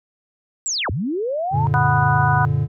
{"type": "linear two-way sweep", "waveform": "sine", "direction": "down then up", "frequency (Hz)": [7900, 69.7, 945], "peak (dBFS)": -20, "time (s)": [0.66, 1.67], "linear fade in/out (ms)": 0, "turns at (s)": 0.9}
{"type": "chord", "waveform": "triangle", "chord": "Gb augmented", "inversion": "none", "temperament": "just", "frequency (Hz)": [92.5, 115.62, 144.53], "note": ["Gb2", "Bb2", "D3"], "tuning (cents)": [0, -14, -27], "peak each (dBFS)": [-23, -19, -17], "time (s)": [1.51, 2.68], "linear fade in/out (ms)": 50}
{"type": "harmonic tone", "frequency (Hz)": 246.9, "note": "B3", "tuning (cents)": 0, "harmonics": [3, 4, 5, 6], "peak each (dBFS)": [-21, -20, -26, -22], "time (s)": [1.74, 2.45], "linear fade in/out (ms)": 0}
{"effects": []}